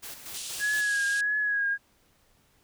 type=noise with tremolo; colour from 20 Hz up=white; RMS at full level=-40 dBFS; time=0.02-0.82 s; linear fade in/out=20 ms; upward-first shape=square; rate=4.2 Hz; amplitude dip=55%
type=band-pass noise; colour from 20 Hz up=white; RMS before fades=-38 dBFS; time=0.34-1.21 s; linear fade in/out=5 ms; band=2600 to 10000 Hz; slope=48 dB/octave
type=tone with vibrato; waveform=sine; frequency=1661.2 Hz; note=G#6; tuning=in tune; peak=-24 dBFS; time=0.59-1.78 s; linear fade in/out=50 ms; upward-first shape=triangle; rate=1.6 Hz; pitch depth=48 cents each way
effects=pink hiss -65 dBFS RMS until 2.63 s